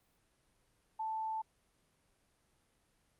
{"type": "tone", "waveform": "sine", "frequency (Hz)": 880, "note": "A5", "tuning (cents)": 0, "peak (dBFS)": -35, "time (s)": [0.99, 1.42], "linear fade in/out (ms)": 10, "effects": ["pink hiss -74 dBFS RMS until 3.19 s", "Opus 32 kbps"]}